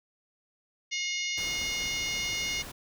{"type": "harmonic tone", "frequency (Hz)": 717, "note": "F5", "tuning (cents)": 45, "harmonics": [3, 4, 5, 6, 7, 8, 9], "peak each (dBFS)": [-33, -36, -40, -41, -41, -38, -41], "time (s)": [0.91, 2.63], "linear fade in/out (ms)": 20}
{"type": "noise", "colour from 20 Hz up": "pink", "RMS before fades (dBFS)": -42, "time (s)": [1.37, 2.72], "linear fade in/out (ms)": 10}
{"effects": []}